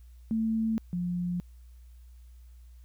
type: tone pair in turn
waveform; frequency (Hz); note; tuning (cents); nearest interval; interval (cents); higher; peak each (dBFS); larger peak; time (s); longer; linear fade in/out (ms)
sine; 222.7 / 176.76; A3 / F3; +21 / +21; major third; 400; first; -25 / -28; first; 0.31-0.78 / 0.93-1.4; neither; 0
effects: added 60 Hz sine -48 dBFS peak until 2.84 s + white hiss -70 dBFS RMS until 2.84 s